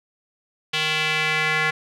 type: tone with band-pass filter sweep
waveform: square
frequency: 155.4 Hz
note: D#3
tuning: 2 cents flat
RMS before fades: -22 dBFS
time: 0.73-1.71 s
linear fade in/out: 10 ms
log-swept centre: 3000 to 1900 Hz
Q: 2.5
effects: none